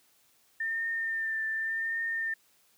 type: tone with vibrato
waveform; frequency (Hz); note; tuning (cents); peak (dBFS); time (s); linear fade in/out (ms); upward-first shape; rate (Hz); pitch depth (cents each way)
sine; 1800; A6; +39; -29; 0.6-2.34; 5; triangle; 0.87; 29
effects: white hiss -66 dBFS RMS until 2.77 s + high-pass 80 Hz 12 dB/octave